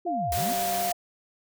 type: linear two-way sweep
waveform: sine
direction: down then up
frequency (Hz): 370 to 61.1 to 271.6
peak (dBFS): -31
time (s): 0.05-0.53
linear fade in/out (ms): 5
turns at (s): 0.33
type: tone with pitch glide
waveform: sine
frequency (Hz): 698.5 to 702.5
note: F5 to F5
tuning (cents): 0 to +10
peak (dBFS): -26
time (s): 0.06-0.93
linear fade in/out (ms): 10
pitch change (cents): +10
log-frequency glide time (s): 0.25-0.39
type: noise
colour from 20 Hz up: white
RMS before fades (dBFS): -32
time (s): 0.32-0.92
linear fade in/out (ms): 2
type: tone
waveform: 15% pulse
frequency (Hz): 192.3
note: G3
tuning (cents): -33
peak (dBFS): -30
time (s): 0.37-0.9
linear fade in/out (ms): 5
effects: none